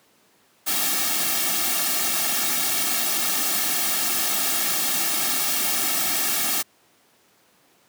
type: noise with comb filter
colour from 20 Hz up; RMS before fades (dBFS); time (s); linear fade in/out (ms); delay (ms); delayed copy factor
white; -23; 0.66-6.63; 20; 2; -0.85
effects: pink hiss -59 dBFS RMS until 7.88 s + high-pass 200 Hz 12 dB/octave